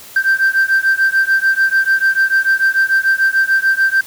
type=beating tone pair; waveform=sine; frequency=1564 / 1570.8 Hz; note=G6 / G6; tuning=-4 / +3 cents; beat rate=6.8 Hz; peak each=-12 dBFS; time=0.16-4.01 s; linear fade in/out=5 ms; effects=tanh soft clip ceiling -7 dBFS + white hiss -37 dBFS RMS until 4.06 s